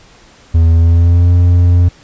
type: tone with pitch glide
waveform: triangle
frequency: 82.41 to 87.82 Hz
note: E2 to F2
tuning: 0 to +10 cents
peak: -3 dBFS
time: 0.54-1.89 s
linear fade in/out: 10 ms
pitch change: +110 cents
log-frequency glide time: 0.71-1.3 s
effects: pink hiss -43 dBFS RMS until 2.03 s + resampled to 16000 Hz